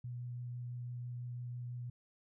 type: tone with vibrato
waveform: sine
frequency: 122.2 Hz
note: B2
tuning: 18 cents flat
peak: -40 dBFS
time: 0.04-1.9 s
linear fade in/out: 5 ms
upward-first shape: triangle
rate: 6 Hz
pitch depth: 11 cents each way
effects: none